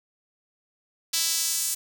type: tone with high-pass filter sweep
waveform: sawtooth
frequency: 329.6 Hz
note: E4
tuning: in tune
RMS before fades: -26 dBFS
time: 1.13-1.75 s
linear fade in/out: 10 ms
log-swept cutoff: 4600 to 7800 Hz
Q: 1.3
effects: none